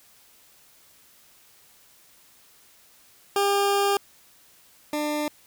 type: tone pair in turn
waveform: 20% pulse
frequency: 401.1 / 298.8 Hz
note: G4 / D4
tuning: +40 / +30 cents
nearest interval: perfect fourth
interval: 510 cents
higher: first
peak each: -15 / -20 dBFS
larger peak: first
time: 3.36-3.97 / 4.93-5.28 s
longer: first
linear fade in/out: 2 ms
effects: white hiss -56 dBFS RMS until 5.46 s